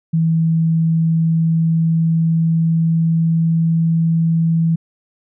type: tone with pitch glide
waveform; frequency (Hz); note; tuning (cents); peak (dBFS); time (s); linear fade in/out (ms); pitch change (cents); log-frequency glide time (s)
sine; 162.9 to 164.32; E3 to E3; -20 to -5; -12; 0.13-4.76; 10; +15; 0.71-3.9
effects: none